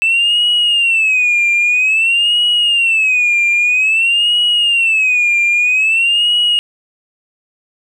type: tone with vibrato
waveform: sine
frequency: 2637 Hz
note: E7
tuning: in tune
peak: -8 dBFS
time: 0.02-6.59 s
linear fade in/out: 0 ms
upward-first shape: sine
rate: 0.51 Hz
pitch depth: 170 cents each way
effects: tanh soft clip ceiling -7 dBFS + 8-bit